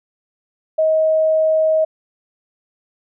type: tone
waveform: sine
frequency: 632 Hz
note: D#5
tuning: 27 cents sharp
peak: -12 dBFS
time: 0.78-1.85 s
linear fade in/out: 10 ms
effects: none